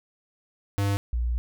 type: tone pair in turn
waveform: square / sine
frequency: 100.1 / 59.52 Hz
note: G2 / A#1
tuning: +37 / +37 cents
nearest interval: major sixth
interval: 900 cents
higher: first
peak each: -23 dBFS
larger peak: neither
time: 0.78-0.97 / 1.13-1.38 s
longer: second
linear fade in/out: 0 ms
effects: none